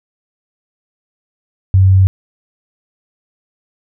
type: tone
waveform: sine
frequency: 95 Hz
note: F#2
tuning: 46 cents sharp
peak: -5 dBFS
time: 1.74-2.07 s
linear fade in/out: 0 ms
effects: none